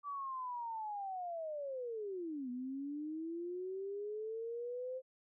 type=linear two-way sweep; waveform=sine; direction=down then up; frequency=1164 to 243.2 to 522 Hz; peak=-39 dBFS; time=0.03-5.02 s; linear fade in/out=50 ms; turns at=2.5 s; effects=none